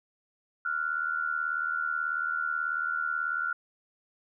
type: tone pair together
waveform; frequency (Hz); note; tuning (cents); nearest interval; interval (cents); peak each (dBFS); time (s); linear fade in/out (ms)
sine; 1384.7 / 1463; F6 / F#6; -15 / -20; minor second; 95; -30 / -31; 0.65-3.53; 5
effects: none